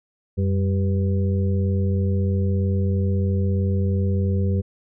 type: harmonic tone with a mistuned harmonic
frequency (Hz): 97.9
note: G2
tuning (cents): -2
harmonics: 1 / 2 / 4 / 5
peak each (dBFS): -19 / -25 / -31 / -33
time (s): 0.37-4.62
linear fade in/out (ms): 20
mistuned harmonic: 1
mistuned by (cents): -94
effects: none